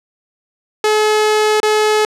sawtooth tone with dropouts, 427.5 Hz, A4, 50 cents flat, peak -7 dBFS, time 0.84-2.05 s, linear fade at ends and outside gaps 2 ms, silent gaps 1.602-1.63 s, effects low-pass 9000 Hz 12 dB/octave

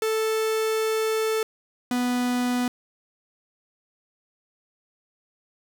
45% pulse tone pair in turn, 440 / 246.9 Hz, A4 / B3, 0 / 0 cents, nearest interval minor seventh, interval 1000 cents, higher first, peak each -22 dBFS, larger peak neither, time 0.02-1.43 / 1.91-2.68 s, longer first, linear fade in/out 2 ms, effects none

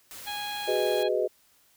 white noise, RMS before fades -43 dBFS, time 0.11-1.03 s, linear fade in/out 0 ms
harmonic tone, 826 Hz, G#5, 10 cents flat, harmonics 1 / 2 / 3 / 4 / 5, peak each -35 / -40 / -41 / -38 / -41 dBFS, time 0.26-1.09 s, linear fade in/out 20 ms
sine chord, G# minor seventh, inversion third, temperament just, 373.8 / 415.3 / 498.4 / 623 Hz, F#4 / G#4 / B4 / D#5, +18 / 0 / +16 / +2 cents, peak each -29 dBFS, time 0.67-1.28 s, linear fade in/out 20 ms
effects white hiss -63 dBFS RMS until 1.76 s

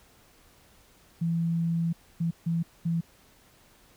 sine tone bursts at uneven times, 167.1 Hz, E3, 24 cents sharp, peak -24 dBFS, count 4, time 1.21-1.93 / 2.2-2.31 / 2.46-2.63 / 2.85-3.01 s, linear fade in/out 10 ms, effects pink hiss -59 dBFS RMS until 3.96 s

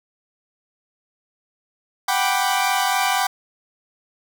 sawtooth chord, G major seventh, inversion third, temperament equal, 740 / 784 / 987.8 / 1174.7 Hz, F#5 / G5 / B5 / D6, 0 / 0 / 0 / 0 cents, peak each -20 / -18 / -21 / -22 dBFS, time 2.08-3.27 s, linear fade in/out 5 ms, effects none

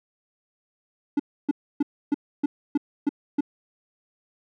triangle tone bursts, 289 Hz, D4, 28 cents flat, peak -16 dBFS, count 8, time 1.17-3.408 s, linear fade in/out 5 ms, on 26 ms, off 290 ms, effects none

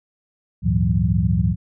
sine tone cluster, 72.7 / 100.6 / 114.8 / 162.5 / 183 Hz, D2 / G2 / A#2 / E3 / F#3, -17 / +45 / -26 / -24 / -19 cents, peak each -22 dBFS, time 0.62-1.56 s, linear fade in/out 50 ms, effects none

